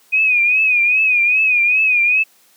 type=tone with vibrato; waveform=sine; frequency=2489 Hz; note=D#7; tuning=in tune; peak=-11 dBFS; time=0.12-2.24 s; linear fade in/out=20 ms; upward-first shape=triangle; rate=2.5 Hz; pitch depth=96 cents each way; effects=white hiss -53 dBFS RMS until 2.56 s + high-pass 200 Hz 12 dB/octave